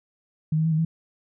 sine tone with pitch steps, 156 / 158.6 / 162.5 / 156.2 / 162.9 Hz, D#3 / D#3 / E3 / D#3 / E3, +5 / +33 / -24 / +7 / -20 cents, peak -19 dBFS, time 0.52-0.85 s, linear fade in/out 5 ms, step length 66 ms, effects none

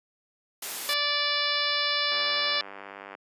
white noise, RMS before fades -34 dBFS, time 0.62-0.94 s, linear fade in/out 5 ms
harmonic tone, 583 Hz, D5, 13 cents flat, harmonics 1 / 2 / 3 / 4 / 5 / 6 / 7 / 8 / 9, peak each -36 / -33 / -32 / -33 / -34 / -31 / -32 / -34 / -33 dBFS, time 0.89-2.61 s, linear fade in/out 0 ms
click train, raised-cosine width 0.5 ms, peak -25 dBFS, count 103, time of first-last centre 2.12-3.15 s, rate 99 Hz
effects high-pass 300 Hz 12 dB/octave + resampled to 32000 Hz

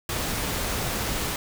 pink noise, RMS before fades -28 dBFS, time 0.09-1.36 s, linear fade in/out 2 ms, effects none

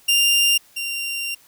sawtooth tone pair in turn, 2793 / 2771 Hz, F7 / F7, -1 / -14 cents, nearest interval unison, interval 13 cents, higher first, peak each -11 / -21 dBFS, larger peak first, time 0.08-0.58 / 0.76-1.35 s, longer second, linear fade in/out 10 ms, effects white hiss -53 dBFS RMS until 1.47 s

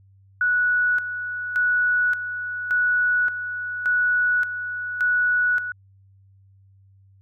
sine tone with tremolo, 1471 Hz, F#6, 11 cents flat, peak -17 dBFS, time 0.41-5.72 s, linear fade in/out 2 ms, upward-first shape square, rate 0.87 Hz, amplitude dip 65%, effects added 97 Hz sine -51 dBFS peak until 7.21 s

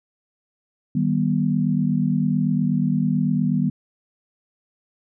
sine chord, Eb augmented, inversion none, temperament just, 155.56 / 194.45 / 243.1 Hz, Eb3 / G3 / B3, 0 / -14 / -27 cents, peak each -22 dBFS, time 0.95-3.7 s, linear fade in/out 5 ms, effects none

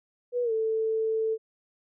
sine tone with pitch glide, 488.5 to 442.8 Hz, B4 to A4, -19 to +11 cents, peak -24 dBFS, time 0.32-1.38 s, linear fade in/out 50 ms, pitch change -170 cents, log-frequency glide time 0.43-0.52 s, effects none

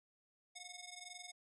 10% pulse ring-modulated tone, 1456 Hz, F#6, 28 cents flat, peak -38 dBFS, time 0.55-1.32 s, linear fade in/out 10 ms, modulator 739 Hz, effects resampled to 22050 Hz

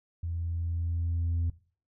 sine tone with level ramp, 84.4 Hz, E2, 41 cents sharp, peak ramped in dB -30 to -23 dBFS, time 0.23-1.5 s, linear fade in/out 5 ms, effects noise-tail reverb RT60 0.4 s tail -20 dB re dry + tanh soft clip ceiling -24 dBFS

